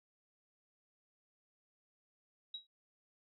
sine tone with exponential decay, 3845 Hz, B7, 47 cents flat, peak -38 dBFS, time 2.54-2.67 s, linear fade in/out 5 ms, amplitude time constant 28 ms, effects none

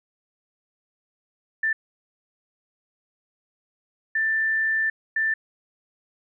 sine tone bursts at uneven times, 1774 Hz, A6, 14 cents sharp, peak -20 dBFS, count 3, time 1.63-1.73 / 4.15-4.9 / 5.16-5.34 s, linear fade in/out 5 ms, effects none

